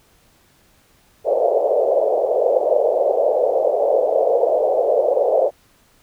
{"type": "band-pass noise", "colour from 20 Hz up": "pink", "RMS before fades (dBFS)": -17, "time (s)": [1.24, 5.51], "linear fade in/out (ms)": 50, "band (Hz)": [470, 660], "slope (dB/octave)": 48, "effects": ["pink hiss -56 dBFS RMS until 6.02 s"]}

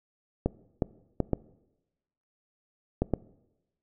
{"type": "clicks", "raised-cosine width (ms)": 2, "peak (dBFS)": -11, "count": 6, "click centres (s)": [0.46, 0.822, 1.203, 1.333, 3.02, 3.137], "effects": ["noise-tail reverb RT60 1.0 s tail -21 dB re dry"]}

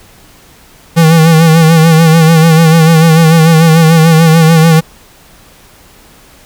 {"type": "tone with vibrato", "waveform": "square", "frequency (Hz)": 162.3, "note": "E3", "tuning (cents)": -27, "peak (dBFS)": -3, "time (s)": [0.96, 4.81], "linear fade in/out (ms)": 20, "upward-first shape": "sine", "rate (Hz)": 6.8, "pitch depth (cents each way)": 53, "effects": ["pink hiss -40 dBFS RMS until 6.45 s"]}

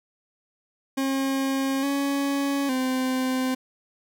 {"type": "tone with pitch steps", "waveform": "40% pulse", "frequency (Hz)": [269.8, 279.3, 258.3], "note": ["C#4", "C#4", "C4"], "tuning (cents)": [-47, 13, -22], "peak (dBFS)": -22, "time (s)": [0.97, 3.55], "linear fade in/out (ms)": 10, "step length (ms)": 860, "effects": ["10-bit"]}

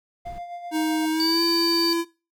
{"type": "tone with tremolo", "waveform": "triangle", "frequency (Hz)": 698.5, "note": "F5", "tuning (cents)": 0, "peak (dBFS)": -29, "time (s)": [0.25, 1.06], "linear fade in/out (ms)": 10, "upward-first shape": "sine", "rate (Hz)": 7.7, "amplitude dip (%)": 50}
{"type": "noise", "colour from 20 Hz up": "brown", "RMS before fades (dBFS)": -40, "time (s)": [0.25, 0.39], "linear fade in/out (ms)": 10}
{"type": "tone with pitch glide", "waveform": "square", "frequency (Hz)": [314, 336.5], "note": ["D#4", "E4"], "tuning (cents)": [16, 36], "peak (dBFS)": -22, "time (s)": [0.71, 2.05], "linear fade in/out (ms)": 50, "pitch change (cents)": 120, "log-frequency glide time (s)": [1.11, 1.42]}
{"type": "tone", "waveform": "triangle", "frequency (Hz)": 4605, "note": "D8", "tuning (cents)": -35, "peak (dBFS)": -21, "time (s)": [1.2, 1.93], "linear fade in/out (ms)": 0}
{"effects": ["noise-tail reverb RT60 0.3 s tail -20 dB re dry"]}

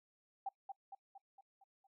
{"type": "tone with echo", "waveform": "sine", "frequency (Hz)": 784, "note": "G5", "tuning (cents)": 0, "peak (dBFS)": -37, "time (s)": [0.46, 0.49], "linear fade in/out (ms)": 5, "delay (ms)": 230, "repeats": 6, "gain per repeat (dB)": -5, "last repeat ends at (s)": 1.87, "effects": ["noise-tail reverb RT60 0.1 s tail -23 dB re dry"]}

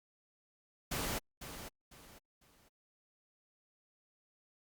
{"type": "noise with echo", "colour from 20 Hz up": "pink", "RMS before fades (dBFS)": -37, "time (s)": [0.91, 1.19], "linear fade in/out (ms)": 10, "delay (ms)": 500, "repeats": 3, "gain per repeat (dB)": -10, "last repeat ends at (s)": 2.69, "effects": ["Opus 48 kbps"]}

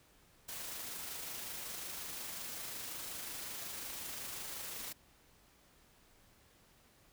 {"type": "noise with amplitude modulation", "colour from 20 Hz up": "white", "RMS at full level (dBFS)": -43, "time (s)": [0.48, 4.93], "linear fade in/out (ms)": 10, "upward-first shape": "sine", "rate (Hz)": 25.5, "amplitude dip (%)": 25, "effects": ["pink hiss -66 dBFS RMS until 7.12 s"]}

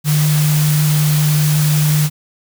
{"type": "tone in noise", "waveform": "sine", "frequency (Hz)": 150.9, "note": "D3", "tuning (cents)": 47, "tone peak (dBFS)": -11, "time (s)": [0.04, 2.1], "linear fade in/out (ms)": 50, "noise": "white", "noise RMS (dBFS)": -22, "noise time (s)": [0.04, 2.1], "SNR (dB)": 8, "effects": []}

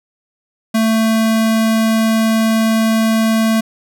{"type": "tone", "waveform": "square", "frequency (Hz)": 222.6, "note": "A3", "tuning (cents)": 20, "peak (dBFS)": -12, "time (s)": [0.74, 3.61], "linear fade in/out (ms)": 10, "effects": []}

